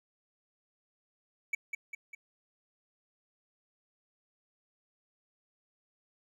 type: tone with echo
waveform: triangle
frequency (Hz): 2283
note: D7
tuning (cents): -50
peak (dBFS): -26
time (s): 1.53-1.55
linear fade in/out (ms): 5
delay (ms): 200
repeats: 3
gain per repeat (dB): -5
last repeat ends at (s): 2.15
effects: none